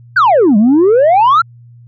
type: exponential two-way sweep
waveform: sine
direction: down then up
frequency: 1608 to 198.2 to 1404 Hz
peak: -3 dBFS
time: 0.16-1.42 s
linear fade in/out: 10 ms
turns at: 0.57 s
effects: tanh soft clip ceiling -4 dBFS + added 119 Hz sine -36 dBFS peak until 1.87 s